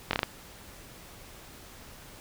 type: slowing click train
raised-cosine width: 0.3 ms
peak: -9 dBFS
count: 5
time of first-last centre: 0.11-0.232 s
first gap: 22 ms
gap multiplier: 1.22
effects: pink hiss -49 dBFS RMS until 2.2 s